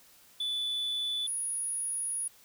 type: tone pair in turn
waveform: sine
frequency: 3476 / 10390 Hz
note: A7 / E9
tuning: -22 / -26 cents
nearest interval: octave + perfect fifth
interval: 1896 cents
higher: second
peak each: -27 / -29 dBFS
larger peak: first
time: 0.4-1.27 / 1.27-2.28 s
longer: second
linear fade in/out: 5 ms
effects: tanh soft clip ceiling -29 dBFS + white hiss -59 dBFS RMS until 2.44 s

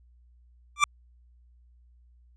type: tone with exponential growth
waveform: 25% pulse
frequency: 1174.7 Hz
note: D6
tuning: in tune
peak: -10 dBFS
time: 0.76-0.84 s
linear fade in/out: 2 ms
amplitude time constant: 16 ms
effects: added 60 Hz sine -55 dBFS peak until 2.36 s + resampled to 22050 Hz

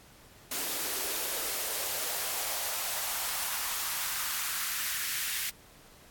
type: noise with high-pass filter sweep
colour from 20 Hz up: white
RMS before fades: -33 dBFS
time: 0.51-5.5 s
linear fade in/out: 5 ms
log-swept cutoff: 300 to 1900 Hz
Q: 1.7
effects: pink hiss -56 dBFS RMS until 6.1 s + AAC 64 kbps

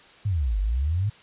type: exponential two-way sweep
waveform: sine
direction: down then up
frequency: 110 to 47.17 to 110 Hz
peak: -21 dBFS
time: 0.25-1.1 s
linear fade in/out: 10 ms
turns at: 0.59 s
effects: white hiss -51 dBFS RMS until 1.22 s + resampled to 8000 Hz

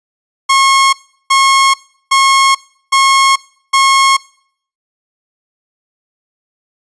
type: tone bursts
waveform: sawtooth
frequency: 1085 Hz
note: C#6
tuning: 37 cents flat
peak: -3 dBFS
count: 5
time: 0.49-4.17 s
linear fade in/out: 10 ms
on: 440 ms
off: 370 ms
effects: noise-tail reverb RT60 0.6 s tail -22 dB re dry + resampled to 22050 Hz

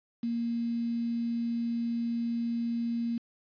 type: tone with quantisation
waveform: sine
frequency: 233.7 Hz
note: A#3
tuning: 5 cents sharp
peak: -28 dBFS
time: 0.23-3.18 s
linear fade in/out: 5 ms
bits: 8
effects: resampled to 11025 Hz

